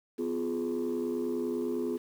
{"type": "chord", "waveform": "sine", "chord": "F diminished", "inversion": "second", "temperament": "just", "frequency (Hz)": [251.4, 349.2, 419.1], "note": ["Cb4", "F4", "Ab4"], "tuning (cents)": [31, 0, 16], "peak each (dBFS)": -32, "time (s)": [0.18, 1.98], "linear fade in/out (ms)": 20, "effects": ["tanh soft clip ceiling -25 dBFS", "9-bit"]}